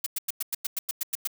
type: noise bursts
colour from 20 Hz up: blue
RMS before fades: -28 dBFS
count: 11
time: 0.04-1.274 s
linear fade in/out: 5 ms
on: 24 ms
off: 97 ms
effects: none